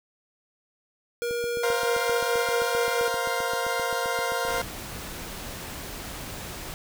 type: tone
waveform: square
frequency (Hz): 475.3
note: A#4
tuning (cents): +34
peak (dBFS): -27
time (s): 1.22-3.08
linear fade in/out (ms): 0
type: click train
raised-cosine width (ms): 2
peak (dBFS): -26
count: 26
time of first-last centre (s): 1.31-4.582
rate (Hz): 7.64
type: chord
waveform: 20% pulse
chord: Bb suspended second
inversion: none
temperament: equal with one note detuned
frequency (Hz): 470.8 / 523.3 / 698.5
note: Bb4 / C5 / F5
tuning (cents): +17 / 0 / 0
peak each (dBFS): -25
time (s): 1.63-4.62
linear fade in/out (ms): 5
type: noise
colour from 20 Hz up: pink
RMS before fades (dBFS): -37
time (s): 4.48-6.74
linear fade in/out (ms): 0
effects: none